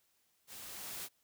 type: noise with level ramp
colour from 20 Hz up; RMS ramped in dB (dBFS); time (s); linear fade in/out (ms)
white; -50 to -42; 0.47-1.09; 50
effects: white hiss -75 dBFS RMS until 1.23 s